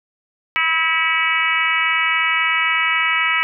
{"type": "harmonic tone with a mistuned harmonic", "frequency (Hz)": 323.7, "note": "E4", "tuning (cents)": -31, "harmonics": [3, 4, 5, 6, 7, 8, 9], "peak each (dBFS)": [-28, -22, -28, -21, -19, -26, -26], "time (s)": [0.56, 3.43], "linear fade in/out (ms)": 0, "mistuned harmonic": 3, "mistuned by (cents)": 18, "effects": []}